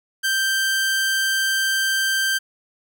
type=tone; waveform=sawtooth; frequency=1568 Hz; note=G6; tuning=in tune; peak=-15 dBFS; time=0.23-2.39 s; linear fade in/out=20 ms; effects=none